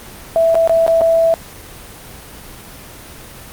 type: tone with dropouts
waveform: sine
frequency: 659.3 Hz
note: E5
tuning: in tune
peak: -9 dBFS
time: 0.36-1.34 s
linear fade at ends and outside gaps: 0 ms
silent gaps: 0.545-0.553 / 0.675-0.695 / 0.865-0.879 / 1.01-1.016 s
effects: pink hiss -35 dBFS RMS until 3.52 s + Opus 24 kbps